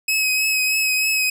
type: tone with vibrato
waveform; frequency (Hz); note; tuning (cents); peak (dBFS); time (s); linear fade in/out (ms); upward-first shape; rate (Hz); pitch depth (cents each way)
sawtooth; 2551; D#7; +43; -14; 0.08-1.3; 5; triangle; 3.2; 27
effects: none